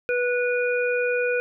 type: harmonic tone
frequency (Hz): 490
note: B4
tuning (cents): -14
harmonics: 1 / 3 / 5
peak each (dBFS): -22 / -27 / -29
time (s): 0.09-1.4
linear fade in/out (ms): 0
effects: none